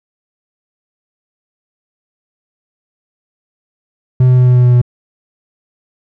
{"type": "tone with pitch steps", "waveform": "triangle", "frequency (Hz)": [127.3, 126.49, 125.69, 124.9, 124.11, 123.32, 122.54], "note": ["C3", "B2", "B2", "B2", "B2", "B2", "B2"], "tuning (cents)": [-47, 42, 31, 20, 9, -2, -13], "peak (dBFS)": -3, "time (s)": [4.2, 4.816], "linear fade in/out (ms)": 5, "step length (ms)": 88, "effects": []}